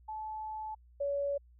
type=tone pair in turn; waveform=sine; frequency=866 / 565.5 Hz; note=A5 / C#5; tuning=-28 / +34 cents; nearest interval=perfect fifth; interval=738 cents; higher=first; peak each=-37 / -30 dBFS; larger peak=second; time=0.08-0.75 / 1-1.38 s; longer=first; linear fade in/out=10 ms; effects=added 60 Hz sine -57 dBFS peak until 1.59 s